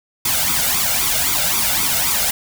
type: noise with flanger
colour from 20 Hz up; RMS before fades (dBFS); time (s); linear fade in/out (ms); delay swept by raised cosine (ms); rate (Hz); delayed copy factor
white; -18; 0.25-2.31; 5; 0.84 to 1.42; 3.8; +0.75
effects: none